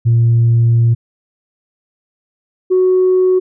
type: tone pair in turn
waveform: sine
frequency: 116.54 / 370 Hz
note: A#2 / F#4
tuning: 0 / 0 cents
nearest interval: octave + minor sixth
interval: 2000 cents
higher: second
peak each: -6 / -7 dBFS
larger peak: first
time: 0.05-0.95 / 2.7-3.4 s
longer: first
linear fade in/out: 20 ms
effects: tanh soft clip ceiling -5 dBFS